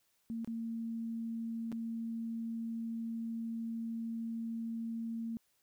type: tone with dropouts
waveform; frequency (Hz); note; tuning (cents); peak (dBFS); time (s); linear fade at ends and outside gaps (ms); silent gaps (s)
sine; 228.3; A#3; -36; -36; 0.3-5.37; 0; 0.446-0.475 / 1.718-1.725
effects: white hiss -75 dBFS RMS until 5.62 s